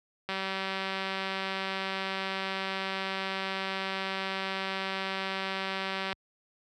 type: click train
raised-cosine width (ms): 0.3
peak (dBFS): -17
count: 1122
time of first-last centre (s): 0.29-6.129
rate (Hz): 192
effects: high-pass 60 Hz 12 dB/octave